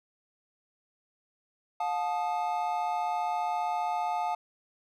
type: tone cluster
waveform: triangle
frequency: 715 / 870 / 1237 Hz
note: F5 / A5 / D#6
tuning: +41 / -20 / -10 cents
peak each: -29 / -29 / -37 dBFS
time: 1.8-4.35 s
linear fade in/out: 5 ms
effects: none